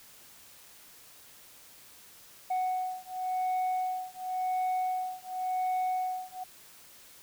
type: beating tone pair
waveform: sine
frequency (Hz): 740 / 740.92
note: F#5 / F#5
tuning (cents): 0 / +2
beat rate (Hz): 0.92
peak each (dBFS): -30 / -30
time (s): 2.5-6.44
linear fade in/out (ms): 10
effects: tanh soft clip ceiling -26 dBFS + white hiss -54 dBFS RMS until 7.22 s